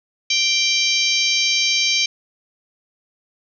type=harmonic tone; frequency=784 Hz; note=G5; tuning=in tune; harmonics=3 / 4 / 5 / 6 / 7 / 8; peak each=-21 / -22 / -23 / -24 / -24 / -25 dBFS; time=0.3-2.06 s; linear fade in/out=5 ms; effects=none